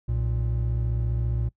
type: tone pair together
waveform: triangle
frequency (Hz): 61.73 / 116.54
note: B1 / A#2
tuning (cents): 0 / 0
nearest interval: major seventh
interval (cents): 1100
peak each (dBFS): -24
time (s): 0.08-1.49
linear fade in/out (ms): 10
effects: noise-tail reverb RT60 0.1 s tail -21 dB re dry